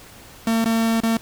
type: tone with dropouts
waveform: 45% pulse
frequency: 226.5 Hz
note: A#3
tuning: 50 cents flat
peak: -17 dBFS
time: 0.47-1.17 s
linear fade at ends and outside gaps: 2 ms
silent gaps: 0.644-0.657 / 1.003-1.034 s
effects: pink hiss -44 dBFS RMS until 1.21 s